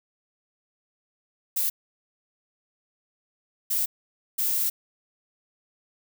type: noise bursts at uneven times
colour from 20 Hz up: violet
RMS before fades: -25 dBFS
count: 3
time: 1.56-1.7 / 3.7-3.86 / 4.38-4.7 s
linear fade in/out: 10 ms
effects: none